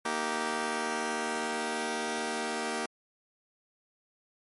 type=chord; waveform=10% pulse; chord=Eb major; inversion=second; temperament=just; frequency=233.3 / 311.1 / 388.9 Hz; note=Bb3 / Eb4 / G4; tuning=+2 / 0 / -14 cents; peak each=-26 / -29 / -26 dBFS; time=0.05-2.86 s; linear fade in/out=5 ms; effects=MP3 48 kbps